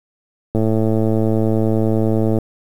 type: click train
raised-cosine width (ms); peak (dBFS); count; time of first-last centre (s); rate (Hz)
2; -5; 203; 0.55-2.386; 110
effects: 7-bit